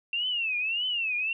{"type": "tone with vibrato", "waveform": "sine", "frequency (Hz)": 2714, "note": "E7", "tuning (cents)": 50, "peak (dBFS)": -26, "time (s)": [0.13, 1.33], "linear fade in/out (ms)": 2, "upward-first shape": "triangle", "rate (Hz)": 1.7, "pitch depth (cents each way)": 210, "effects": []}